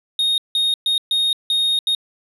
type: tone bursts at uneven times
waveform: triangle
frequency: 3715 Hz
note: A#7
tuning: 7 cents flat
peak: -14 dBFS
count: 6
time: 0.19-0.38 / 0.55-0.74 / 0.86-0.98 / 1.11-1.33 / 1.5-1.79 / 1.87-1.95 s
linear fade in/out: 2 ms
effects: resampled to 32000 Hz